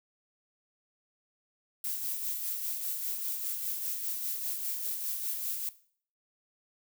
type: noise with tremolo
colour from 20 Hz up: violet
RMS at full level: -33 dBFS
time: 1.84-5.69 s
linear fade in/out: 2 ms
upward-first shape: sine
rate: 5 Hz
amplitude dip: 40%
effects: noise-tail reverb RT60 0.5 s tail -17 dB re dry